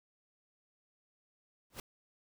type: noise with exponential growth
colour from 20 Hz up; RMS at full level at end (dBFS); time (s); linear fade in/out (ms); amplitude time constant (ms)
pink; -38; 1.7-1.8; 2; 21
effects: none